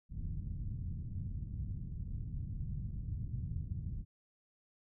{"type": "low-pass noise", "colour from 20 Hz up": "white", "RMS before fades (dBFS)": -40, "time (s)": [0.09, 4.05], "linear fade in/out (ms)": 50, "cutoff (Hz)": 140, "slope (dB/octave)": 24, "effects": []}